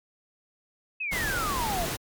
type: exponential sweep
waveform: sine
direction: down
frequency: 2631 to 641 Hz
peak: -28 dBFS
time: 1-1.86 s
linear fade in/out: 10 ms
type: noise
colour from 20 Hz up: pink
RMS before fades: -31 dBFS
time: 1.11-1.97 s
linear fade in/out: 20 ms
effects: MP3 96 kbps